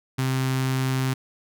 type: tone with notch filter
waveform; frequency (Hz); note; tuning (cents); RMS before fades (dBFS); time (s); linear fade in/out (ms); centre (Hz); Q
sawtooth; 131.1; C3; +4; -24; 0.18-1.14; 10; 560; 1.2
effects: none